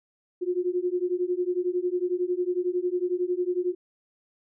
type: beating tone pair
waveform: sine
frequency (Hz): 353.4 / 364.4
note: F4 / F#4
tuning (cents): +21 / -26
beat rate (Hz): 11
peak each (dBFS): -27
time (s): 0.41-3.75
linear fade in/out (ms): 20
effects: none